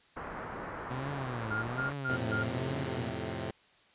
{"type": "low-pass noise", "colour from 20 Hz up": "white", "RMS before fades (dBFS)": -41, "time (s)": [0.16, 1.93], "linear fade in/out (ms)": 10, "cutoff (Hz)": 1500, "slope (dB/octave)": 24}
{"type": "tone with vibrato", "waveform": "sawtooth", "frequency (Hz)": 123.47, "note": "B2", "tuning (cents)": 0, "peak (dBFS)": -32, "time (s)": [0.9, 3.1], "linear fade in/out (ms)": 10, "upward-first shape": "triangle", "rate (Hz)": 1.2, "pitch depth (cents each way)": 270}
{"type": "tone bursts", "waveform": "sine", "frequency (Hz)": 1409, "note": "F6", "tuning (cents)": 15, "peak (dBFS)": -31, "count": 4, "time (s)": [1.5, 2.44], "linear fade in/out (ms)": 20, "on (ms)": 130, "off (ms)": 140}
{"type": "chord", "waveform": "10% pulse", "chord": "F major", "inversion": "none", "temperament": "equal", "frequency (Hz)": [87.31, 110, 130.81], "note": ["F2", "A2", "C3"], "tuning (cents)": [0, 0, 0], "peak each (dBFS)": -31, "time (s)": [2.09, 3.51], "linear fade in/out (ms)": 5}
{"effects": ["white hiss -63 dBFS RMS until 3.94 s", "resampled to 8000 Hz"]}